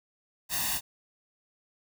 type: noise with comb filter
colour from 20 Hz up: white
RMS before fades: -30 dBFS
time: 0.49-0.81 s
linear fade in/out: 50 ms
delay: 1.1 ms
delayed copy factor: +0.9
effects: none